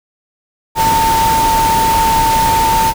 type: tone in noise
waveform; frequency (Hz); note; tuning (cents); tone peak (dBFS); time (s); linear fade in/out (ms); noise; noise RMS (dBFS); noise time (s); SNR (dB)
sine; 899; A5; +37; -10; 0.75-2.94; 50; pink; -18; 0.75-2.94; +5
effects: none